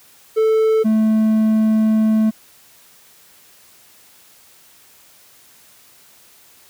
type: tone pair in turn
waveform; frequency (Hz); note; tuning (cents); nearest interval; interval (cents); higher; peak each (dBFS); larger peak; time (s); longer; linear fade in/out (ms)
triangle; 440 / 218.4; A4 / A3; 0 / -13; octave; 1213; first; -10; neither; 0.36-0.84 / 0.84-2.31; second; 20
effects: white hiss -49 dBFS RMS until 6.69 s + high-pass 60 Hz 12 dB/octave